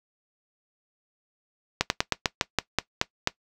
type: slowing click train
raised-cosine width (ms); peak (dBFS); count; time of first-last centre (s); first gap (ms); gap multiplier
0.2; -3; 10; 1.81-3.274; 91; 1.14
effects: noise-tail reverb RT60 0.1 s tail -19 dB re dry